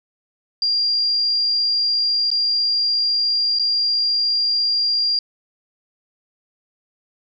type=tone with dropouts; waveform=sine; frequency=4781 Hz; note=D8; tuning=30 cents sharp; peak=-16 dBFS; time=0.62-5.19 s; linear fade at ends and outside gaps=2 ms; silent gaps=2.304-2.314 / 3.588-3.595 s; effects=none